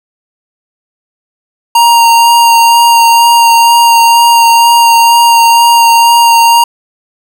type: tone with vibrato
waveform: square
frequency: 932.3 Hz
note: A#5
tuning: in tune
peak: -3 dBFS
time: 1.75-6.64 s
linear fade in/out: 5 ms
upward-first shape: sine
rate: 2.1 Hz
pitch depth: 13 cents each way
effects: none